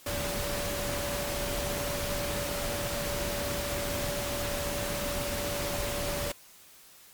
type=tone in noise; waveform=sine; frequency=576 Hz; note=D5; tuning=34 cents flat; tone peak=-35 dBFS; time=0.06-6.32 s; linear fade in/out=5 ms; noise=pink; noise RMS=-33 dBFS; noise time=0.06-6.32 s; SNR=-5 dB; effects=white hiss -54 dBFS RMS until 7.13 s + MP3 96 kbps